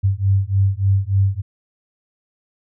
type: beating tone pair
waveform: sine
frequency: 96.1 / 99.5 Hz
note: G2 / G2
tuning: -34 / +26 cents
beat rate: 3.4 Hz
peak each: -17 dBFS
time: 0.03-1.42 s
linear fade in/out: 20 ms
effects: none